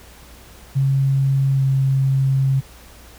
sine tone with pitch glide, 136 to 134.67 Hz, C#3 to C#3, -33 to -50 cents, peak -14 dBFS, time 0.75-2.61 s, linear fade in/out 20 ms, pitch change -17 cents, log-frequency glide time 1.54-1.61 s, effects added 60 Hz sine -45 dBFS peak until 3.18 s + pink hiss -45 dBFS RMS until 3.18 s

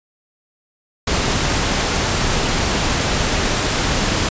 pink noise, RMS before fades -18 dBFS, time 1.07-4.29 s, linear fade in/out 5 ms, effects resampled to 16000 Hz

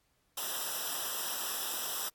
white noise with comb filter, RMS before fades -36 dBFS, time 0.37-2.09 s, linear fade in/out 5 ms, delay 0.45 ms, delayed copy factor -0.95, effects pink hiss -74 dBFS RMS until 2.14 s + AAC 64 kbps

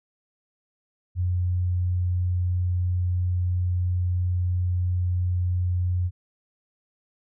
sine tone, 89.7 Hz, F2, 47 cents sharp, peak -21 dBFS, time 1.15-6.11 s, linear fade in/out 50 ms, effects none

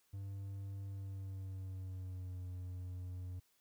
triangle tone with pitch glide, 98.3 to 90.66 Hz, G2 to F#2, +5 to -35 cents, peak -40 dBFS, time 0.13-3.4 s, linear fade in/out 10 ms, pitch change -140 cents, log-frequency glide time 0.87-2.43 s, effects white hiss -75 dBFS RMS until 3.6 s

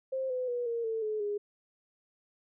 sine tone with pitch steps, 527 / 505.8 / 485.5 / 466 / 447.3 / 429.3 / 412 Hz, C5 / B4 / B4 / A#4 / A4 / A4 / G#4, +12 / +41 / -30 / -1 / +28 / -43 / -14 cents, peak -30 dBFS, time 0.12-1.38 s, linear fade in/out 10 ms, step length 180 ms, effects none

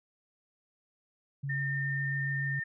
sine tone with vibrato, 138.59 Hz, C#3, in tune, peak -32 dBFS, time 1.43-2.6 s, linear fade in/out 10 ms, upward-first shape sine, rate 7.2 Hz, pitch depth 11 cents each way
sine tone, 1813 Hz, A#6, 49 cents flat, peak -32 dBFS, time 1.49-2.64 s, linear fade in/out 10 ms
effects none

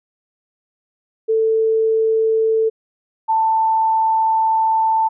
sine tone pair in turn, 443.9 / 887.8 Hz, A4 / A5, +15 / +15 cents, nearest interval octave, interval 1200 cents, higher second, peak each -13 dBFS, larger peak neither, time 1.28-2.7 / 3.28-5.09 s, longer second, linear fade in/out 20 ms, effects none

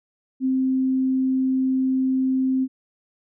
sine tone, 261.6 Hz, C4, in tune, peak -18 dBFS, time 0.4-2.68 s, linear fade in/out 50 ms, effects none

